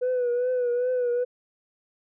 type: tone with vibrato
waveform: sine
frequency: 493.9 Hz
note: B4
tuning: in tune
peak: -20 dBFS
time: 0.01-1.25 s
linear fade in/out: 20 ms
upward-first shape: triangle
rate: 2.5 Hz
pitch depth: 58 cents each way
effects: tanh soft clip ceiling -20 dBFS